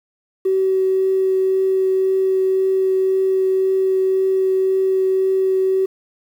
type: tone with vibrato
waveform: triangle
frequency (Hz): 379.9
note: F#4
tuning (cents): +46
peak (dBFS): -10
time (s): 0.45-5.86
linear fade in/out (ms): 10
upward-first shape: triangle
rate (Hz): 1.9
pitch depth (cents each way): 8
effects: tanh soft clip ceiling -12 dBFS + 8-bit